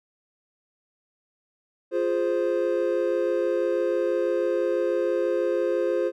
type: chord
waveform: triangle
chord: F minor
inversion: none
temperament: equal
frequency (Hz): 349.2 / 415.3 / 523.3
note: F4 / Ab4 / C5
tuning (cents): 0 / 0 / 0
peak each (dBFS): -24 / -26 / -23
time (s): 1.91-6.12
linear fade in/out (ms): 50
effects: none